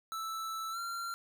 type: tone with pitch glide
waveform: square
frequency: 1318.5 to 1373.7 Hz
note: E6 to F6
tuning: 0 to -29 cents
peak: -37 dBFS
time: 0.12-1.14 s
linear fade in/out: 0 ms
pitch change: +71 cents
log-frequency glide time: 0.71-0.78 s
effects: none